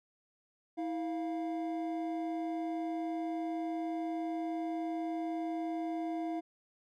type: tone pair together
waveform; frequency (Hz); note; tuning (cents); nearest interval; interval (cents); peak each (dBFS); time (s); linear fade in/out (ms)
triangle; 324.3 / 698; E4 / F5; -28 / -1; octave + minor second; 1327; -33 / -37; 0.77-6.41; 20
effects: none